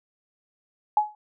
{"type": "tone with exponential decay", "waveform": "sine", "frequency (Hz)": 845, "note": "G#5", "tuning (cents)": 30, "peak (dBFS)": -13, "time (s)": [0.97, 1.15], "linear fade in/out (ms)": 2, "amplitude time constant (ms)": 39, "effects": []}